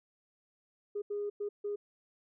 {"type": "tone bursts at uneven times", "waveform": "sine", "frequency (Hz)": 410.8, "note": "G#4", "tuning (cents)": -19, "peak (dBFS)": -32, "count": 4, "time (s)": [[0.95, 1.02], [1.1, 1.3], [1.4, 1.49], [1.64, 1.76]], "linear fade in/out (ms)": 10, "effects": ["tanh soft clip ceiling -28 dBFS"]}